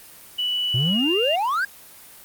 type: tone with pitch glide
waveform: sine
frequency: 2960 to 2797 Hz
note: F#7 to F7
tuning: 0 to +2 cents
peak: -21 dBFS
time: 0.38-1.36 s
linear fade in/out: 10 ms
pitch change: -98 cents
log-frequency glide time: 0.87-1.05 s
type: exponential sweep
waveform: triangle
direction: up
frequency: 115 to 1661.2 Hz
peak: -18 dBFS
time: 0.74-1.65 s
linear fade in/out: 5 ms
effects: white hiss -45 dBFS RMS until 2.24 s + Opus 32 kbps